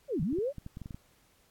sine linear two-way sweep, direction down then up, 601 to 140 to 601 Hz, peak -28 dBFS, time 0.08-0.53 s, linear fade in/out 50 ms, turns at 0.22 s
clicks, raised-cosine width 5 ms, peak -29 dBFS, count 11, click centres 0.197 / 0.229 / 0.328 / 0.386 / 0.583 / 0.664 / 0.771 / 0.817 / 0.859 / 0.908 / 0.945 s
effects pink hiss -66 dBFS RMS until 1.5 s + AAC 64 kbps

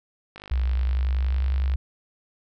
click train, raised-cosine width 0.3 ms, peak -24 dBFS, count 71, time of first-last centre 0.36-1.738 s, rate 50.8 Hz
sine tone with pitch glide, 63.7 to 66.44 Hz, C2 to C2, -46 to +27 cents, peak -20 dBFS, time 0.51-1.76 s, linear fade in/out 5 ms, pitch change +73 cents, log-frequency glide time 0.88-1.49 s
effects none

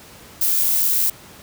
violet noise with amplitude modulation, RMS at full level -17 dBFS, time 0.41-1.1 s, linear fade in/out 5 ms, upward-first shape sine, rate 86.3 Hz, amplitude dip 25%, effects pink hiss -43 dBFS RMS until 1.42 s + high-pass 60 Hz 12 dB/octave

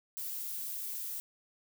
violet noise, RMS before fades -39 dBFS, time 0.17-1.2 s, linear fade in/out 0 ms, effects none

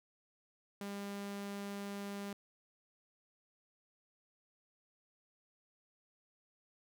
sawtooth tone, 200.8 Hz, G3, 42 cents sharp, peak -37 dBFS, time 0.81-2.33 s, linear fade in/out 2 ms, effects none

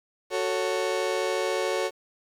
35% pulse chord, F# minor, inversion none, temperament just, 370 / 444 / 555 Hz, F#4 / A4 / C#5, 0 / +16 / +2 cents, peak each -28 / -28 / -27 dBFS, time 0.3-1.91 s, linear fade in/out 50 ms, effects low-pass 8000 Hz 12 dB/octave + 9-bit

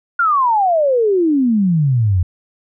sine exponential sweep, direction down, 1435 to 84.9 Hz, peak -11 dBFS, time 0.19-2.23 s, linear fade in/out 5 ms, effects none

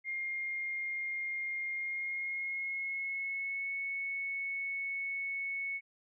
sine tone with pitch glide, 2123 to 2209 Hz, C7 to C#7, +25 to -7 cents, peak -34 dBFS, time 0.04-5.81 s, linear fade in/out 50 ms, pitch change +68 cents, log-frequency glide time 1.72-3.72 s, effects none

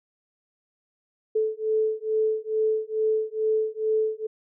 sine beating tone pair, 435 / 437.3 Hz, A4 / A4, -20 / -11 cents, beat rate 2.3 Hz, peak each -25 dBFS, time 1.35-4.27 s, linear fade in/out 10 ms, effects none

